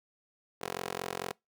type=tone with high-pass filter; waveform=15% pulse; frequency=44.45 Hz; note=F1; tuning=31 cents sharp; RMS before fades=-38 dBFS; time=0.61-1.33 s; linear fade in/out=10 ms; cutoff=430 Hz; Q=0.95; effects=noise-tail reverb RT60 0.2 s tail -25 dB re dry